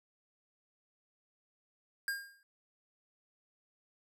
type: tone with exponential decay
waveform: square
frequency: 1612 Hz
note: G6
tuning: 48 cents sharp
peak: -31 dBFS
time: 2.08-2.43 s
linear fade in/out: 1 ms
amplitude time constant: 76 ms
effects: none